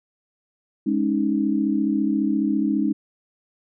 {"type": "chord", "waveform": "sine", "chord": "Ab suspended fourth", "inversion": "none", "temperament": "just", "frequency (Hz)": [207.7, 276.9, 311.5], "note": ["Ab3", "Db4", "Eb4"], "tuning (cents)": [0, -2, 2], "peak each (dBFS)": -23, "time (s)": [0.86, 2.93], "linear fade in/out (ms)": 10, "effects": []}